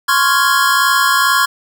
square chord, Db major seventh, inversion third, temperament equal, 1046.5 / 1108.7 / 1396.9 / 1661.2 Hz, C6 / Db6 / F6 / Ab6, 0 / 0 / 0 / 0 cents, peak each -17 dBFS, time 0.08-1.46 s, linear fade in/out 10 ms, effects none

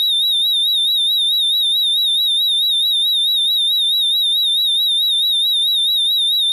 triangle tone with vibrato, 3729 Hz, A#7, in tune, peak -12 dBFS, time 0-6.52 s, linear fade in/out 0 ms, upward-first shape sine, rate 4.6 Hz, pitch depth 83 cents each way, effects none

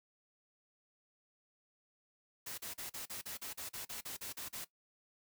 white noise bursts, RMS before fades -44 dBFS, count 14, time 2.46-4.647 s, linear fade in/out 10 ms, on 120 ms, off 39 ms, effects noise-tail reverb RT60 0.1 s tail -17 dB re dry

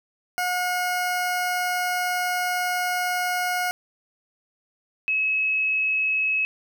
20% pulse / sine tone pair in turn, 722 / 2573 Hz, F#5 / E7, -43 / -43 cents, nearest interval octave + minor seventh, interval 2200 cents, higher second, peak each -18 / -20 dBFS, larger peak first, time 0.38-3.71 / 5.08-6.45 s, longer first, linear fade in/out 0 ms, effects none

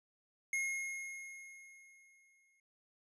square tone with exponential decay, 2154 Hz, C7, 50 cents sharp, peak -33 dBFS, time 0.53-2.6 s, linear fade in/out 2 ms, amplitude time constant 450 ms, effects resampled to 24000 Hz

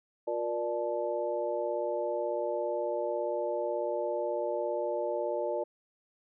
sine tone cluster, 356.4 / 473 / 591 / 869 Hz, F4 / A#4 / D5 / A5, +35 / +25 / +11 / -22 cents, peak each -36 / -35 / -32 / -39 dBFS, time 0.27-5.64 s, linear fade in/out 10 ms, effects none

